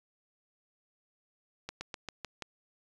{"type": "slowing click train", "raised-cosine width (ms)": 0.2, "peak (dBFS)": -21, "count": 6, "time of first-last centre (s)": [1.69, 2.423], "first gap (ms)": 120, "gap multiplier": 1.1, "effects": ["resampled to 24000 Hz"]}